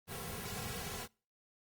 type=noise with comb filter; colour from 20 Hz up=pink; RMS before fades=-42 dBFS; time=0.07-1.08 s; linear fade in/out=50 ms; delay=3.3 ms; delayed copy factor=-1; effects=noise-tail reverb RT60 0.4 s tail -26 dB re dry + Opus 32 kbps